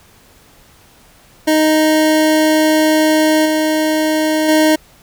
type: tone with level steps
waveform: 25% pulse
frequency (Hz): 311.1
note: D#4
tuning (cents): 0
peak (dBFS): -6 / -9 / -5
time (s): 1.47-4.76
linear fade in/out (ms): 10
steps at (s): 3.45 / 4.48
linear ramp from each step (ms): 10
effects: pink hiss -47 dBFS RMS until 5.02 s